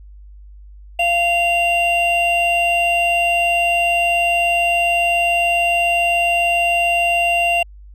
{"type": "tone pair together", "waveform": "triangle", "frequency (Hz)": [691.8, 2767], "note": ["F5", "F7"], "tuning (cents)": [-17, -17], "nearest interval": "2 octaves", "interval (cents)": 2400, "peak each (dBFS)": [-15, -15], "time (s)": [0.99, 7.63], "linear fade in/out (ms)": 5, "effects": ["added 50 Hz sine -37 dBFS peak until 7.94 s"]}